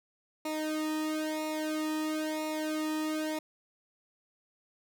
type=tone with flanger; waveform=sawtooth; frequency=310 Hz; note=D#4; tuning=6 cents flat; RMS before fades=-33 dBFS; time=0.45-3.39 s; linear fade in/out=5 ms; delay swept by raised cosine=0.62 to 1.39 ms; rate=1 Hz; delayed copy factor=-1; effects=none